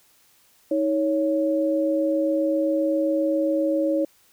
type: tone pair together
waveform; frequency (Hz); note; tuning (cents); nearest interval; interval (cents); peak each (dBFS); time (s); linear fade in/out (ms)
sine; 316.5 / 556; D#4 / C#5; +30 / +5; minor seventh; 975; -22; 0.71-4.05; 5
effects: white hiss -59 dBFS RMS until 4.32 s